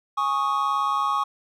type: chord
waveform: triangle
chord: Ab suspended fourth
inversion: none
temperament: just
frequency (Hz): 830.6 / 1107.5 / 1245.9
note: Ab5 / Db6 / Eb6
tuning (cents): 0 / -2 / +2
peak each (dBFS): -27 / -21 / -25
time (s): 0.17-1.24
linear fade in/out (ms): 10
effects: none